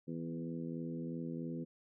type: harmonic tone with a mistuned harmonic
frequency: 83 Hz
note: E2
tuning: 12 cents sharp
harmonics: 2 / 3 / 4 / 5 / 6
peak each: -42 / -42 / -46 / -52 / -51 dBFS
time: 0.07-1.65 s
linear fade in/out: 20 ms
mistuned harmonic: 2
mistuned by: -17 cents
effects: none